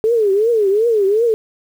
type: tone with vibrato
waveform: sine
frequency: 427.6 Hz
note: A4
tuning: 49 cents flat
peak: -11 dBFS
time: 0.04-1.34 s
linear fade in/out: 0 ms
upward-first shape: triangle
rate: 2.7 Hz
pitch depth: 210 cents each way
effects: 7-bit